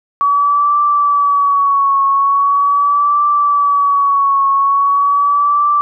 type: tone with vibrato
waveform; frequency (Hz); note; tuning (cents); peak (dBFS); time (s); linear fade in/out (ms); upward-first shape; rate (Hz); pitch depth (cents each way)
sine; 1135; C#6; +41; -9; 0.21-5.81; 0; triangle; 0.41; 56
effects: none